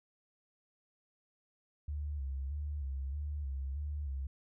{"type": "tone with vibrato", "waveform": "sine", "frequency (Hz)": 70.5, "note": "C#2", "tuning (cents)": 30, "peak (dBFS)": -35, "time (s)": [1.88, 4.27], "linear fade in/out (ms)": 5, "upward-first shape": "square", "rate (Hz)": 1.6, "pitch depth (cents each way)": 74, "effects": []}